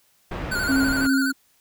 pink low-pass noise, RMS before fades -30 dBFS, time 0.31-1.07 s, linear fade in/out 5 ms, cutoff 1900 Hz, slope 12 dB/octave
square tone with vibrato, 1469 Hz, F#6, 13 cents flat, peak -24 dBFS, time 0.51-1.32 s, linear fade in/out 10 ms, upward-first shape square, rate 12 Hz, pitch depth 53 cents each way
sine tone with tremolo, 268.9 Hz, C4, 47 cents sharp, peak -17 dBFS, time 0.68-1.33 s, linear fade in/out 20 ms, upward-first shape sine, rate 2.8 Hz, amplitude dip 50%
effects white hiss -62 dBFS RMS until 1.6 s

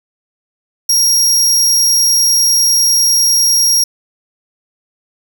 sawtooth tone, 5610 Hz, F8, 7 cents sharp, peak -6 dBFS, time 0.89-3.84 s, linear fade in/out 5 ms, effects none

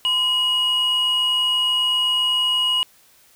triangle tone pair together, 1020 / 2893 Hz, C6 / F#7, -44 / -40 cents, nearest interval octave + tritone, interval 1804 cents, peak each -26 / -15 dBFS, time 0.05-2.83 s, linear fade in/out 0 ms, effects tanh soft clip ceiling -10 dBFS + white hiss -54 dBFS RMS until 3.35 s

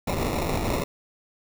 pink noise with sample-and-hold, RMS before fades -26 dBFS, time 0.07-0.84 s, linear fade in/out 5 ms, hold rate 1575 Hz, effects none

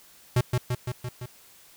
square tone with echo, 123.7 Hz, B2, 3 cents sharp, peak -19 dBFS, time 0.36-0.41 s, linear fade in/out 5 ms, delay 170 ms, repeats 5, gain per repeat -3 dB, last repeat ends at 1.26 s, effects white hiss -54 dBFS RMS until 1.76 s

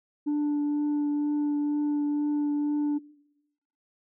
sine tone with vibrato, 293.7 Hz, D4, in tune, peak -21 dBFS, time 0.26-2.99 s, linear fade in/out 20 ms, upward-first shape triangle, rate 2.1 Hz, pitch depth 11 cents each way, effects noise-tail reverb RT60 0.9 s tail -22 dB re dry + tanh soft clip ceiling -23 dBFS

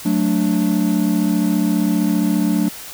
triangle chord, D major, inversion first, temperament equal, 185 / 220 / 293.7 Hz, F#3 / A3 / D4, 0 / 0 / 0 cents, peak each -17 dBFS, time 0.05-2.69 s, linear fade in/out 10 ms, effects white hiss -34 dBFS RMS until 2.93 s

